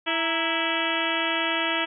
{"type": "harmonic tone with a mistuned harmonic", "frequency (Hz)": 329.6, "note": "E4", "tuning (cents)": 0, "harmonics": [1, 2, 3, 4, 5, 6, 7, 8, 9, 10], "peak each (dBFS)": [-32, -32, -32, -32, -32, -32, -32, -32, -32, -32], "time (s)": [0.06, 1.86], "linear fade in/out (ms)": 20, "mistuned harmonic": 3, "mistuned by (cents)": -89, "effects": []}